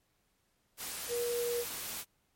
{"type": "tone in noise", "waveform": "sine", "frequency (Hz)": 477.8, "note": "A#4", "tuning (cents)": 43, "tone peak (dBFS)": -31, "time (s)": [1.08, 1.65], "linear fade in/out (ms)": 50, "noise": "white", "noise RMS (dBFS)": -40, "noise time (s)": [0.77, 2.05], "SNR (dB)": 6, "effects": ["pink hiss -75 dBFS RMS until 2.35 s", "MP3 64 kbps"]}